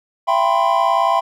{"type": "chord", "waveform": "triangle", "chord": "C major seventh", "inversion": "first", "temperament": "equal with one note detuned", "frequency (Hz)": [672.7, 784, 987.8, 1046.5], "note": ["E5", "G5", "B5", "C6"], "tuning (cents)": [35, 0, 0, 0], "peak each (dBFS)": -17, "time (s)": [0.27, 1.21], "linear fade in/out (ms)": 20, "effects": []}